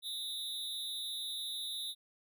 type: tone with amplitude modulation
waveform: square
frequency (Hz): 3729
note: A#7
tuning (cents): 0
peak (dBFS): -34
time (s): 0.02-1.95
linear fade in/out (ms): 50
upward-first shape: sine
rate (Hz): 246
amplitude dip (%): 100
effects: none